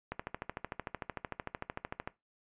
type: click train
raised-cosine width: 0.5 ms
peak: -21 dBFS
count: 27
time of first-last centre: 0.12-2.075 s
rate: 13.3 Hz
effects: noise-tail reverb RT60 0.2 s tail -19 dB re dry + resampled to 8000 Hz